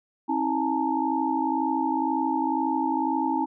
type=tone cluster; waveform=sine; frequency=268.3 / 320.6 / 851 / 913 Hz; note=C4 / E4 / G#5 / A#5; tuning=+44 / -48 / +42 / -36 cents; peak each=-28 dBFS; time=0.28-3.46 s; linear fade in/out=20 ms; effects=none